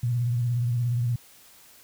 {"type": "tone with vibrato", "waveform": "sine", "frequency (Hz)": 120.4, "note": "B2", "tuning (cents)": -44, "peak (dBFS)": -22, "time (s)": [0.03, 1.16], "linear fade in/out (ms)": 5, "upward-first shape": "sine", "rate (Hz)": 17, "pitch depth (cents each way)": 58, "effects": ["white hiss -53 dBFS RMS until 1.83 s"]}